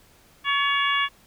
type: harmonic tone with a mistuned harmonic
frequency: 562 Hz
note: C#5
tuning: 24 cents sharp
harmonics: 2 / 3 / 4 / 5 / 6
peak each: -24 / -26 / -27 / -28 / -29 dBFS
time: 0.44-1.09 s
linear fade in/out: 50 ms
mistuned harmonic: 3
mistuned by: +26 cents
effects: pink hiss -56 dBFS RMS until 1.26 s